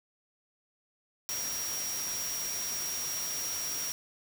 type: tone in noise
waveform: sine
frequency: 5660 Hz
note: F8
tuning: 22 cents sharp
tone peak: -34 dBFS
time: 1.29-3.92 s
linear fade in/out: 0 ms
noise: white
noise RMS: -38 dBFS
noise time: 1.29-3.92 s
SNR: +1 dB
effects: none